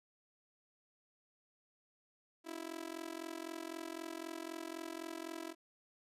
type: tone with amplitude modulation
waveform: sawtooth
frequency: 329.6 Hz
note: E4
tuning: in tune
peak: -35 dBFS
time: 2.44-5.55 s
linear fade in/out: 50 ms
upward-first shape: sine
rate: 43.9 Hz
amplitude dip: 95%
effects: resampled to 32000 Hz